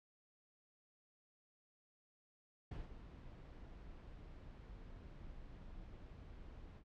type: noise with ADSR envelope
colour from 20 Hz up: brown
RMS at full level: -45 dBFS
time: 2.71-6.84 s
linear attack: 6 ms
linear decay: 160 ms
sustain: -9 dB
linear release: 71 ms
effects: low-pass 4000 Hz 12 dB/octave